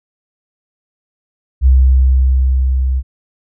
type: tone with level ramp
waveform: sine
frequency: 65 Hz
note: C2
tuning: 11 cents flat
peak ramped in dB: -4 to -12 dBFS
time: 1.61-3.03 s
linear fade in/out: 50 ms
effects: none